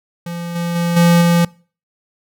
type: tone with level steps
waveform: square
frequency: 171.4 Hz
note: F3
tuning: 32 cents flat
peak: -24 / -19 / -16 / -9 / -11 dBFS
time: 0.26-1.45 s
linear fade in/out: 5 ms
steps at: 0.55 / 0.75 / 0.96 / 1.21 s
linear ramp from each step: 10 ms
effects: noise-tail reverb RT60 0.4 s tail -24 dB re dry